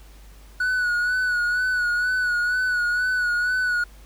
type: tone with vibrato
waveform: triangle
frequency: 1472 Hz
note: F#6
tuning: 9 cents flat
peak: -18 dBFS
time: 0.6-3.84 s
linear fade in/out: 5 ms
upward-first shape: sine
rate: 2.1 Hz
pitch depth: 40 cents each way
effects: added 50 Hz sine -44 dBFS peak until 4.05 s + pink hiss -53 dBFS RMS until 4.05 s